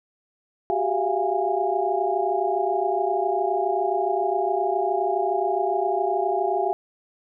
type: tone cluster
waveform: sine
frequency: 374.1 / 401.4 / 677 / 709 / 822 Hz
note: F#4 / G4 / E5 / F5 / G#5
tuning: +19 / +41 / +46 / +26 / -18 cents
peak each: -27 dBFS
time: 0.7-6.73 s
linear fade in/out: 0 ms
effects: none